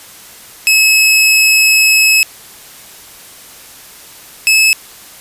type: tone pair in turn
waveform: sawtooth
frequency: 2580 / 2595 Hz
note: E7 / E7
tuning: -38 / -28 cents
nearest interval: unison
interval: 10 cents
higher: second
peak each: -3 dBFS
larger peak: neither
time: 0.67-2.23 / 4.47-4.73 s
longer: first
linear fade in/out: 0 ms
effects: white hiss -36 dBFS RMS until 5.2 s + resampled to 32000 Hz